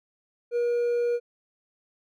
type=tone with hard clipping; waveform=triangle; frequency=478.2 Hz; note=A#4; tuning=44 cents sharp; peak=-23 dBFS; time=0.51-1.2 s; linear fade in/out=50 ms; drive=5 dB; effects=none

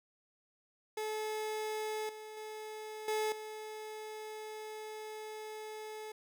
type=tone with level steps; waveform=30% pulse; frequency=431.2 Hz; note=A4; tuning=35 cents flat; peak=-33 / -43 / -40 / -29 / -40 dBFS; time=0.97-6.12 s; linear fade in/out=5 ms; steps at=2.09 / 2.37 / 3.08 / 3.32 s; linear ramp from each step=2 ms; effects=none

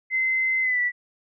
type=tone with pitch glide; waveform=sine; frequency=2060 to 1961.3 Hz; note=C7 to B6; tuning=-28 to -13 cents; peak=-20 dBFS; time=0.1-0.92 s; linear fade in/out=50 ms; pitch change=-85 cents; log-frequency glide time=0.62-0.8 s; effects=none

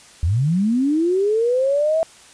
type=linear sweep; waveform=sine; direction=up; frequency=73.42 to 659.3 Hz; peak=-15 dBFS; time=0.23-2.03 s; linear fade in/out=0 ms; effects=white hiss -46 dBFS RMS until 2.33 s + resampled to 22050 Hz

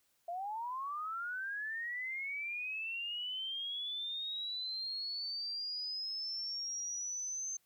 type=linear sweep; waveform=sine; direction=up; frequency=670 to 6300 Hz; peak=-37 dBFS; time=0.28-7.57 s; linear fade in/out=5 ms; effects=white hiss -75 dBFS RMS until 7.65 s

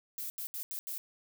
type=noise bursts at uneven times; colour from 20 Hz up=violet; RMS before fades=-39 dBFS; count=5; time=0.18-0.3 / 0.38-0.47 / 0.54-0.63 / 0.71-0.79 / 0.87-0.98 s; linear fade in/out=0 ms; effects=none

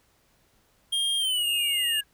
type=tone with pitch glide; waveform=square; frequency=3220 to 2836 Hz; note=G7 to F7; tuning=+46 to +26 cents; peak=-24 dBFS; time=0.92-2.01 s; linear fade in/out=10 ms; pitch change=-220 cents; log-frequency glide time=1.18-1.46 s
type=exponential sweep; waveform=sine; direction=down; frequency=2960 to 1626 Hz; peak=-34 dBFS; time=1.41-2.04 s; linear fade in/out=50 ms
effects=pink hiss -65 dBFS RMS until 2.13 s

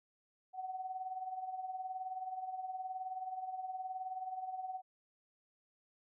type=tone with tremolo; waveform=sine; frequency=750 Hz; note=F#5; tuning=23 cents sharp; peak=-36 dBFS; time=0.53-4.82 s; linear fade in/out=50 ms; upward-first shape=triangle; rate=19 Hz; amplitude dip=70%; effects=none

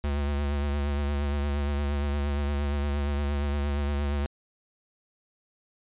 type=tone with vibrato; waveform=square; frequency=71.8 Hz; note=D2; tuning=39 cents flat; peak=-26 dBFS; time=0.04-4.26 s; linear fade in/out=0 ms; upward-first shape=triangle; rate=8.6 Hz; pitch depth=45 cents each way; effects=resampled to 8000 Hz

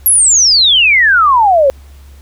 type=exponential sweep; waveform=sine; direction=down; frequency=11710 to 523.3 Hz; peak=-5 dBFS; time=0.06-1.7 s; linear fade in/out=0 ms; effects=added 69 Hz sine -34 dBFS peak until 2.21 s + pink hiss -47 dBFS RMS until 2.21 s

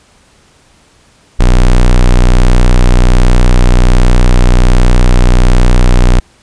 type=tone; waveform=square; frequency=30.65 Hz; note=B0; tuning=12 cents flat; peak=-3 dBFS; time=1.39-6.2 s; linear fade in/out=10 ms; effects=pink hiss -46 dBFS RMS until 6.42 s + resampled to 22050 Hz

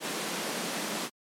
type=high-pass noise; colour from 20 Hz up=pink; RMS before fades=-33 dBFS; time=0-1.1 s; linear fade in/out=50 ms; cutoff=170 Hz; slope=48 dB/octave; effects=low-pass 11000 Hz 12 dB/octave + MP3 96 kbps

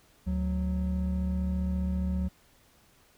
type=tone pair together; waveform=triangle; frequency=73.1 / 184.34 Hz; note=D2 / F#3; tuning=-7 / -6 cents; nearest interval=octave + major third; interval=1601 cents; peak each=-27 / -28 dBFS; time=0.26-2.29 s; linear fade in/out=20 ms; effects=pink hiss -62 dBFS RMS until 3.17 s

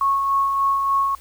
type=tone with tremolo; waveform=sine; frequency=1100 Hz; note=C#6; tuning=14 cents flat; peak=-15 dBFS; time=0.01-1.15 s; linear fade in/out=2 ms; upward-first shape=sine; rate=3.4 Hz; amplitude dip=35%; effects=added 60 Hz sine -48 dBFS peak until 1.2 s + white hiss -49 dBFS RMS until 1.2 s

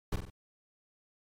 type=noise with echo; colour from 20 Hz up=brown; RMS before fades=-30 dBFS; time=0.12-0.16 s; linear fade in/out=5 ms; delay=47 ms; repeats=3; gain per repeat=-6 dB; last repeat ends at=0.301 s; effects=MP3 64 kbps

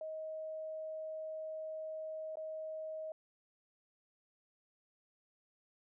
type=tone with dropouts; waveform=sine; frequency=630 Hz; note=D#5; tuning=21 cents sharp; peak=-40 dBFS; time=0.01-3.12 s; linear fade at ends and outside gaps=2 ms; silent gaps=2.356-2.37 s; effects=none

